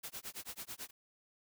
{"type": "noise with tremolo", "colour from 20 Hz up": "white", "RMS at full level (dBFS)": -43, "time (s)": [0.03, 0.91], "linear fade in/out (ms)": 10, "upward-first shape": "sine", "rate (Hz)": 9.1, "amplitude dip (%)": 100, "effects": []}